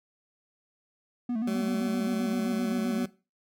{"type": "tone with vibrato", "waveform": "triangle", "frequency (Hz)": 231.3, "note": "A#3", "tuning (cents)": -13, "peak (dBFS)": -25, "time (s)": [1.29, 3.05], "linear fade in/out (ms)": 5, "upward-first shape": "square", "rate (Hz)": 7.7, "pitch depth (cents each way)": 89}
{"type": "tone with pitch glide", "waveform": "20% pulse", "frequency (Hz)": [190, 188.25], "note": ["F#3", "F#3"], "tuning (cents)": [46, 30], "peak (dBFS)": -27, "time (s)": [1.47, 3.06], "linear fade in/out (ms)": 5, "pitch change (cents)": -16, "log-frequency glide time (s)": [2.01, 2.66]}
{"effects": ["noise-tail reverb RT60 0.3 s tail -18 dB re dry"]}